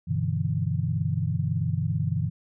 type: chord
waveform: sine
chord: E minor seventh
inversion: first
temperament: equal with one note detuned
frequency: 97.15 / 123.47 / 146.83 / 164.81 Hz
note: G2 / B2 / D3 / E3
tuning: -15 / 0 / 0 / 0 cents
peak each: -29 dBFS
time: 0.07-2.3 s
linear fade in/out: 20 ms
effects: none